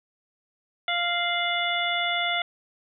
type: harmonic tone with a mistuned harmonic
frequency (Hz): 696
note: F5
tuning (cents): -6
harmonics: 1 / 2 / 3 / 4 / 5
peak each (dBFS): -29 / -31 / -28 / -33 / -29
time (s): 0.88-2.42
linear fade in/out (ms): 2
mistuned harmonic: 4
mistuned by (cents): +83
effects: none